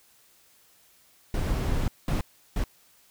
brown noise bursts at uneven times, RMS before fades -26 dBFS, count 3, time 1.34-1.88 / 2.08-2.21 / 2.56-2.64 s, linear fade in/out 2 ms, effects white hiss -60 dBFS RMS until 3.1 s

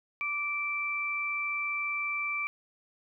sine tone pair together, 1168.5 / 2337 Hz, D6 / D7, -9 / -9 cents, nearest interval octave, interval 1200 cents, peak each -37 / -30 dBFS, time 0.21-2.47 s, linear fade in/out 0 ms, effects none

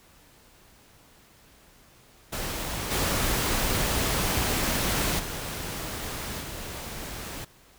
pink noise with level steps, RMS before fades -32 / -26 / -34 / -37 dBFS, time 2.32-7.45 s, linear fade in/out 10 ms, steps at 2.9 / 5.18 / 6.4 s, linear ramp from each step 20 ms, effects pink hiss -56 dBFS RMS until 7.78 s

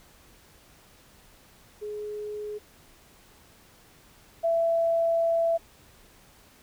sine tone pair in turn, 420 / 666.7 Hz, G#4 / E5, +19 / +19 cents, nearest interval minor sixth, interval 800 cents, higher second, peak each -32 / -21 dBFS, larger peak second, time 1.81-2.59 / 4.43-5.58 s, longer second, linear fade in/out 20 ms, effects pink hiss -56 dBFS RMS until 6.62 s

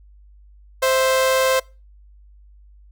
sawtooth tone pair together, 523.3 / 659.3 Hz, C5 / E5, 0 / 0 cents, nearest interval major third, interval 400 cents, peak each -12 / -22 dBFS, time 0.82-1.6 s, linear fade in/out 10 ms, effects noise-tail reverb RT60 0.3 s tail -24 dB re dry + added 50 Hz sine -45 dBFS peak until 2.91 s

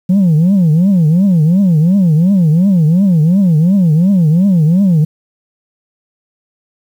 sine tone with vibrato, 174.61 Hz, F3, in tune, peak -4 dBFS, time 0.09-5.05 s, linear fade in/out 10 ms, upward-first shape triangle, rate 2.8 Hz, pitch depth 290 cents each way, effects tanh soft clip ceiling -5 dBFS + 7-bit

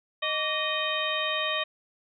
harmonic tone with a mistuned harmonic, 620 Hz, D#5, 6 cents flat, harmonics 1 / 2 / 3 / 4 / 5 / 6, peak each -33 / -33 / -33 / -33 / -33 / -33 dBFS, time 0.22-1.64 s, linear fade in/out 10 ms, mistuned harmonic 2, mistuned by -130 cents, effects none

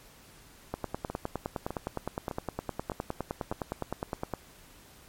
two click trains, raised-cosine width 1 ms, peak -20 / -17 dBFS, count 5 / 36, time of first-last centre 1.1-3.524 / 0.74-4.337 s, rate 1.65 / 9.73 Hz, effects pink hiss -55 dBFS RMS until 5.08 s + MP3 64 kbps

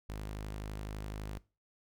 sawtooth tone, 51.91 Hz, G#1, in tune, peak -35 dBFS, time 0.09-1.38 s, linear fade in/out 0 ms, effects noise-tail reverb RT60 0.3 s tail -20 dB re dry

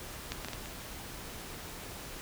clicks, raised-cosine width 0.2 ms, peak -16 / -20 / -20 / -20 / -26 dBFS, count 5, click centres 0.32 / 0.447 / 0.485 / 0.533 / 0.658 s, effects pink hiss -44 dBFS RMS until 2.21 s

